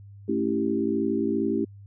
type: chord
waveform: sine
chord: A dominant seventh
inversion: none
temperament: equal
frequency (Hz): 220 / 277.2 / 329.6 / 392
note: A3 / C#4 / E4 / G4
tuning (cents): 0 / 0 / 0 / 0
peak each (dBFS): -28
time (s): 0.28-1.65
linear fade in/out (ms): 10
effects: added 100 Hz sine -43 dBFS peak until 1.86 s